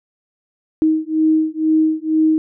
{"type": "beating tone pair", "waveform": "sine", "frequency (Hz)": [313.7, 315.8], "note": ["D#4", "D#4"], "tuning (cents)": [14, 26], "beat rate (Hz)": 2.1, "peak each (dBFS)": -16, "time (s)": [0.82, 2.38], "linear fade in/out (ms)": 0, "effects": []}